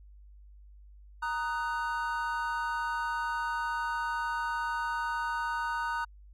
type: chord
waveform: triangle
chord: D# minor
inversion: second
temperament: just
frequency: 933.4 / 1244.5 / 1493.4 Hz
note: A#5 / D#6 / F#6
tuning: +2 / 0 / +16 cents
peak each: -31 / -35 / -33 dBFS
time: 1.22-6.05 s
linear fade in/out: 10 ms
effects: added 50 Hz sine -50 dBFS peak until 6.33 s